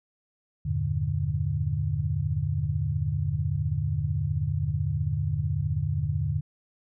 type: chord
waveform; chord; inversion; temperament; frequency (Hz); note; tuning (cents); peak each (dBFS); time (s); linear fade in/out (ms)
sine; E half-diminished seventh; none; equal; 82.41 / 98 / 116.54 / 146.83; E2 / G2 / Bb2 / D3; 0 / 0 / 0 / 0; -31 / -30 / -32 / -28; 0.65-6.41; 10
effects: none